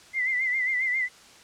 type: tone with vibrato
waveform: sine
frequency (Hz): 2042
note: C7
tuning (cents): -43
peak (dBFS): -23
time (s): 0.13-1.09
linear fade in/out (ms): 50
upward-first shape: sine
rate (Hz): 7.4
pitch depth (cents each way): 68
effects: white hiss -51 dBFS RMS until 1.43 s + low-pass 7000 Hz 12 dB/octave